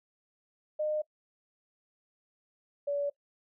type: tone pair in turn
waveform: sine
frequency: 610 / 572 Hz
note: D#5 / D5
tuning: -34 / -46 cents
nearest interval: minor second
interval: 112 cents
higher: first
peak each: -28 dBFS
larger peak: neither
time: 0.79-1.02 / 2.87-3.1 s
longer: neither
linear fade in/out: 10 ms
effects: noise-tail reverb RT60 0.1 s tail -21 dB re dry